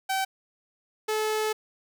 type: tone pair in turn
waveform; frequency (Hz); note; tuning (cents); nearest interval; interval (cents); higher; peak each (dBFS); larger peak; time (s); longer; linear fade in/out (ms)
sawtooth; 769 / 431.9; G5 / A4; -33 / -32; minor seventh; 999; first; -21; neither; 0.09-0.25 / 1.08-1.53; second; 10
effects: none